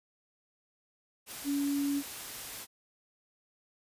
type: tone in noise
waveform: sine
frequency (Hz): 282.9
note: C#4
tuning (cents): +35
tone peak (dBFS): -28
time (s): 1.44-2.03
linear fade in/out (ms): 50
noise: white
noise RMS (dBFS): -42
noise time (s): 1.26-2.67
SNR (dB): +11
effects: resampled to 32000 Hz